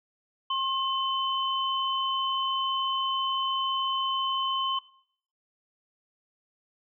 sine tone pair together, 1068 / 3047 Hz, C6 / G7, +35 / -50 cents, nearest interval octave + tritone, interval 1815 cents, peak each -27 / -30 dBFS, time 0.5-4.79 s, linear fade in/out 5 ms, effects noise-tail reverb RT60 0.6 s tail -19 dB re dry

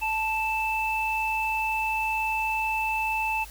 sine tone pair together, 880 / 2639 Hz, A5 / E7, 0 / +1 cents, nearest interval octave + perfect fifth, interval 1901 cents, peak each -27 dBFS, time 0.01-3.45 s, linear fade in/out 20 ms, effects added 50 Hz sine -43 dBFS peak until 3.5 s + white hiss -47 dBFS RMS until 3.5 s

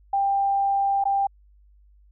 sine tone with dropouts, 792 Hz, G5, 18 cents sharp, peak -19 dBFS, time 0.13-1.27 s, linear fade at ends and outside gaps 5 ms, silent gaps 1.04-1.053 s, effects added 50 Hz sine -52 dBFS peak until 2.11 s

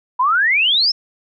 sine exponential sweep, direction up, 964 to 5390 Hz, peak -12 dBFS, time 0.19-0.92 s, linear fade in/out 10 ms, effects none

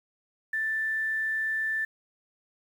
sine tone, 1766 Hz, A6, 6 cents sharp, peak -26 dBFS, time 0.53-1.85 s, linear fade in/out 5 ms, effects 9-bit

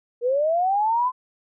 sine linear sweep, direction up, 466.1 to 1032 Hz, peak -18 dBFS, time 0.21-1.12 s, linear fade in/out 50 ms, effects none

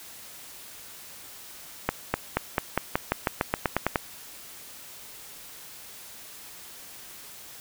accelerating click train, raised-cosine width 0.5 ms, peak -7 dBFS, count 14, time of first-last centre 1.89-3.958 s, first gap 250 ms, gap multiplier 0.92, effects white hiss -45 dBFS RMS until 7.6 s

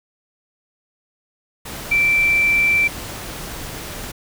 sine tone in noise, 2340 Hz, D7, 7 cents flat, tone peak -13 dBFS, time 1.91-2.88 s, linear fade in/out 10 ms, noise pink, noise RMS -31 dBFS, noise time 1.65-4.12 s, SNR +15 dB, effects none

